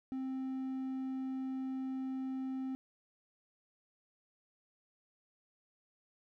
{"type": "tone", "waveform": "triangle", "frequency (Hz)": 262.9, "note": "C4", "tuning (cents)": 8, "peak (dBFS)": -34, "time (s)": [0.12, 2.75], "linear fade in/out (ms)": 0, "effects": []}